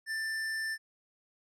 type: tone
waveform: square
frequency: 1775 Hz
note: A6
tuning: 15 cents sharp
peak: -33 dBFS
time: 0.06-0.78 s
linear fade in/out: 50 ms
effects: low-pass 10000 Hz 12 dB/octave